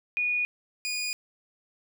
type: tone pair in turn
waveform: sine / 20% pulse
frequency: 2457 / 2457 Hz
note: D#7 / D#7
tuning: -22 / -22 cents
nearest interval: unison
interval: 0 cents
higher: neither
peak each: -24 dBFS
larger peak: neither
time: 0.17-0.45 / 0.85-1.13 s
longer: neither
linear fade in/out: 0 ms
effects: none